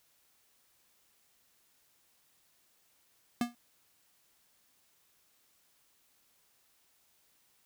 square tone with exponential decay, 239.5 Hz, A#3, 47 cents sharp, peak -25 dBFS, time 3.41-3.55 s, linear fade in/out 2 ms, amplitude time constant 30 ms, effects white hiss -70 dBFS RMS until 7.65 s

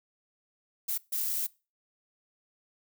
violet noise bursts at uneven times, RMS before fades -31 dBFS, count 2, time 0.88-0.98 / 1.12-1.47 s, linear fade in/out 10 ms, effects noise-tail reverb RT60 0.3 s tail -22 dB re dry

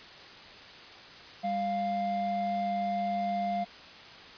triangle tone pair together, 199.9 / 698.5 Hz, G3 / F5, +34 / 0 cents, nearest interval octave + minor seventh, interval 2166 cents, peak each -33 / -27 dBFS, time 1.43-3.65 s, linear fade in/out 20 ms, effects white hiss -48 dBFS RMS until 4.37 s + resampled to 11025 Hz

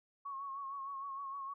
sine tone with vibrato, 1100 Hz, C#6, 14 cents flat, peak -40 dBFS, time 0.25-1.54 s, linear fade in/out 10 ms, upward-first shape sine, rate 6.5 Hz, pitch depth 43 cents each way, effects none

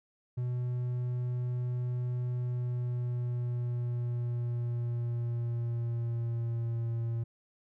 triangle tone with pitch glide, 123.47 to 115.87 Hz, B2 to A#2, 0 to -10 cents, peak -28 dBFS, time 0.37-7.24 s, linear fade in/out 10 ms, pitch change -110 cents, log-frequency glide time 2.33-6.94 s, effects none

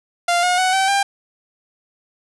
sawtooth tone with pitch steps, 696 / 719.7 / 744.2 / 769.6 / 795.8 Hz, F5 / F#5 / F#5 / G5 / G5, -6 / -48 / +10 / -32 / +26 cents, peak -11 dBFS, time 0.28-1.03 s, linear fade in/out 5 ms, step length 150 ms, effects resampled to 24000 Hz + 7-bit

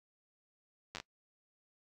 slowing click train, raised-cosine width 0.2 ms, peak -24 dBFS, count 5, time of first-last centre 0.95-1 s, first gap 9 ms, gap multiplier 1.23, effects noise-tail reverb RT60 0.1 s tail -22 dB re dry

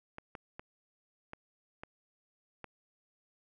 clicks, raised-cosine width 0.5 ms, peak -28 dBFS, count 6, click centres 0.184 / 0.352 / 0.595 / 1.334 / 1.835 / 2.643 s, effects none

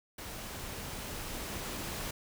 pink noise with level ramp, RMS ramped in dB -43 to -38 dBFS, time 0.18-2.11 s, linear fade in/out 5 ms, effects none

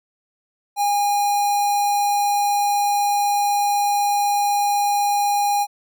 square tone with notch filter, 816 Hz, G#5, 31 cents flat, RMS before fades -19 dBFS, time 0.76-5.67 s, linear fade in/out 50 ms, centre 2800 Hz, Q 1.5, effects none

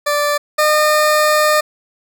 20% pulse tone pair in turn, 586 / 608 Hz, D5 / D#5, -4 / -40 cents, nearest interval minor second, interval 64 cents, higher second, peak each -9 / -6 dBFS, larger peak second, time 0.06-0.38 / 0.58-1.61 s, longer second, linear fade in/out 10 ms, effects none

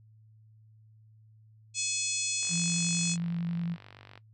harmonic tone, 850 Hz, G#5, 40 cents sharp, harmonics 3 / 4 / 5 / 6 / 7 / 8 / 9 / 10, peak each -37 / -39 / -38 / -40 / -37 / -35 / -36 / -39 dBFS, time 1.74-3.17 s, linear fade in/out 50 ms
click train, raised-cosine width 0.3 ms, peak -32 dBFS, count 85, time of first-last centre 2.43-4.176 s, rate 48.1 Hz
sine tone with vibrato, 170.3 Hz, F3, 43 cents flat, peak -29 dBFS, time 2.49-3.77 s, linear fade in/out 50 ms, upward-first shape sine, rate 11 Hz, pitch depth 17 cents each way
effects noise-tail reverb RT60 0.1 s tail -19 dB re dry + added 109 Hz sine -55 dBFS peak until 4.33 s

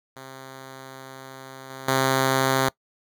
5% pulse tone with level steps, 132.8 Hz, C3, 26 cents sharp, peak -28 / -25 / -8 dBFS, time 0.16-2.69 s, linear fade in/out 5 ms, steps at 1.7 / 1.88 s, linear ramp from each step 2 ms, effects noise-tail reverb RT60 0.1 s tail -22 dB re dry

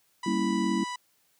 harmonic tone, 987 Hz, B5, 1 cent flat, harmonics 1 / 2 / 3 / 4 / 5 / 6 / 7 / 8 / 9, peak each -34 / -40 / -44 / -46 / -48 / -50 / -51 / -52 / -53 dBFS, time 0.23-0.96 s, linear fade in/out 5 ms
sine chord, G diminished seventh, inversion none, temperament equal, 196 / 233.1 / 277.2 / 329.6 Hz, G3 / Bb3 / Db4 / Fb4, 0 / 0 / 0 / 0 cents, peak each -29 / -30 / -33 / -29 dBFS, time 0.26-0.84 s, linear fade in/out 5 ms
effects white hiss -68 dBFS RMS until 1.39 s + high-pass 80 Hz 12 dB/octave

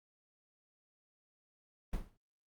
brown noise with exponential decay, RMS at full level -33 dBFS, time 1.93-2.17 s, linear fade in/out 5 ms, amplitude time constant 51 ms, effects noise-tail reverb RT60 0.1 s tail -23 dB re dry + Opus 32 kbps

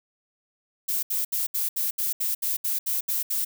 violet noise bursts, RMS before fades -26 dBFS, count 12, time 0.88-3.45 s, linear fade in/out 10 ms, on 150 ms, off 70 ms, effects none

